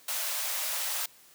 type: high-pass noise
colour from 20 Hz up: white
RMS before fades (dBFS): -32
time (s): 0.08-1.06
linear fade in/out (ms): 5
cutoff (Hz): 530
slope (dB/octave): 96
effects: white hiss -57 dBFS RMS until 1.34 s + high-pass 100 Hz 12 dB/octave